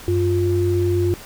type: tone pair together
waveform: sine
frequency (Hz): 95.03 / 351.4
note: F#2 / F4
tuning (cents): +47 / +11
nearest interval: octave + major seventh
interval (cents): 2264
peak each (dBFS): -19 / -18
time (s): 0.08-1.14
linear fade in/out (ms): 0
effects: pink hiss -39 dBFS RMS until 1.25 s